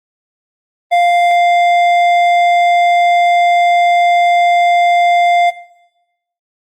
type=tone with hard clipping; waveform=triangle; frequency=698.5 Hz; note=F5; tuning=in tune; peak=-9 dBFS; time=0.91-5.51 s; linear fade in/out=20 ms; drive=12 dB; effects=noise-tail reverb RT60 0.9 s tail -17 dB re dry + Opus 24 kbps